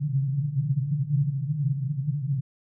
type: band-pass noise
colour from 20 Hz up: white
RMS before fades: -26 dBFS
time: 0-2.41 s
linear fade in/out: 20 ms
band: 130 to 150 Hz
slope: 96 dB/octave
effects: none